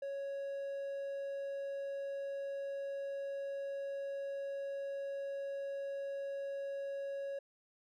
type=tone; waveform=triangle; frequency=554.4 Hz; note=C#5; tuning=in tune; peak=-36 dBFS; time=0.02-7.39 s; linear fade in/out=5 ms; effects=none